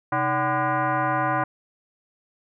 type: tone with frequency modulation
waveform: sine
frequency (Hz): 130.8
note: C3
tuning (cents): 0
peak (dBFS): -20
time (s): 0.12-1.44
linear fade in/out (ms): 5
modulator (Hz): 443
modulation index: 3.1
effects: none